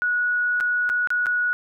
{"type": "tone with dropouts", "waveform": "sine", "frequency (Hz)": 1462, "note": "F#6", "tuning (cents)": -21, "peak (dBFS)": -19, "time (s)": [0.02, 1.53], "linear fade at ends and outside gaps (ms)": 0, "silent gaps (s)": [[0.602, 0.608], [0.892, 0.899], [1.073, 1.104], [1.259, 1.267]], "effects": []}